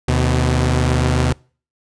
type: tone pair together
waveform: sawtooth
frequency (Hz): 77 / 125.96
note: D#2 / B2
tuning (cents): -17 / +35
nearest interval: major sixth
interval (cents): 852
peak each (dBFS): -13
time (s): 0.08-1.33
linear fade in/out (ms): 5
effects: noise-tail reverb RT60 0.4 s tail -25 dB re dry + resampled to 22050 Hz